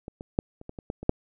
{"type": "clicks", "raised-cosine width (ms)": 2, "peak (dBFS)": [-24, -24, -9, -30, -24, -25, -17, -24, -6], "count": 9, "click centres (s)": [0.081, 0.209, 0.389, 0.614, 0.694, 0.788, 0.901, 1.03, 1.094], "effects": []}